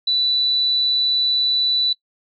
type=tone; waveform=sine; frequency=3969 Hz; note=B7; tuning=8 cents sharp; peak=-16 dBFS; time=0.07-1.93 s; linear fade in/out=5 ms; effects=noise-tail reverb RT60 0.1 s tail -21 dB re dry